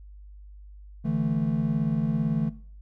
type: chord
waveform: triangle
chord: D suspended second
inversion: none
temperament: equal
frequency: 146.83 / 164.81 / 220 Hz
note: D3 / E3 / A3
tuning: 0 / 0 / 0 cents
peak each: -26 dBFS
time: 1.04-2.5 s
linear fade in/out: 20 ms
effects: noise-tail reverb RT60 0.5 s tail -18 dB re dry + added 50 Hz sine -43 dBFS peak until 2.81 s